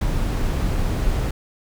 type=noise; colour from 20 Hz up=brown; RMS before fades=-21 dBFS; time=0.01-1.31 s; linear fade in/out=5 ms; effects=none